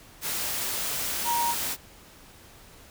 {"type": "tone in noise", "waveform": "sine", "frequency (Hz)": 942, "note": "A#5", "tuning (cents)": 18, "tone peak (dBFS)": -24, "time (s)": [1.24, 1.55], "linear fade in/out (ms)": 50, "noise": "white", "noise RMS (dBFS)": -30, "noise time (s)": [0.21, 1.77], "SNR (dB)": 3, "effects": ["pink hiss -51 dBFS RMS until 2.9 s"]}